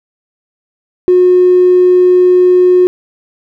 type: tone with tanh clipping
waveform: triangle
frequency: 362.4 Hz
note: F#4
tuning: 36 cents flat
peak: -3 dBFS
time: 1.08-2.87 s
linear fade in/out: 0 ms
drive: 1 dB
effects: none